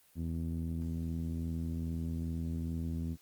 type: tone with low-pass filter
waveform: sawtooth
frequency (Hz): 82.41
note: E2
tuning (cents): 0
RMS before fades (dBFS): -36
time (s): 0.15-3.17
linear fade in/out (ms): 50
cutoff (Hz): 230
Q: 2.4
effects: white hiss -65 dBFS RMS until 3.21 s + Opus 24 kbps